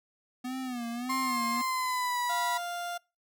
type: tone with vibrato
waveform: square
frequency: 246.9 Hz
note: B3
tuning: in tune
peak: -34 dBFS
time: 0.44-1.62 s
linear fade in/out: 10 ms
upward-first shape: sine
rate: 1.7 Hz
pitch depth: 100 cents each way
type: tone with pitch glide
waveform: 35% pulse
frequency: 1059 to 976.7 Hz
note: C6 to B5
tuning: +21 to -20 cents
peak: -27 dBFS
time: 1.09-2.58 s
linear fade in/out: 10 ms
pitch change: -141 cents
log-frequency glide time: 1.51-2.2 s
type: tone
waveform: 30% pulse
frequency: 698.5 Hz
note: F5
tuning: in tune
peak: -31 dBFS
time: 2.29-2.98 s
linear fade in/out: 10 ms
effects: noise-tail reverb RT60 0.3 s tail -26 dB re dry